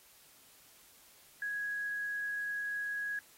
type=tone with quantisation; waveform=sine; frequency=1661.2 Hz; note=G#6; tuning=in tune; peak=-34 dBFS; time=1.42-3.19 s; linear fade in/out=2 ms; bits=10; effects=white hiss -61 dBFS RMS until 3.37 s + AAC 48 kbps